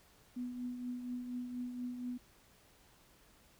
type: tone with tremolo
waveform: sine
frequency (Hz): 246.9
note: B3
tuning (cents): 0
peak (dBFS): -36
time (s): 0.36-2.18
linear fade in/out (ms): 10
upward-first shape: triangle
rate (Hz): 4.2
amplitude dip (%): 55
effects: pink hiss -65 dBFS RMS until 3.59 s